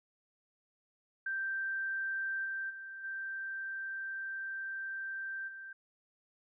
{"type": "tone with level steps", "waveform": "sine", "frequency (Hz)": 1568, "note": "G6", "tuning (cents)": 0, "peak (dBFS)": [-33, -35, -43, -37, -44], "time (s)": [1.26, 5.73], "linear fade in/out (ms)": 5, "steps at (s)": [2.44, 2.69, 3.03, 5.47], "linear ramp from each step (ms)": 20, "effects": []}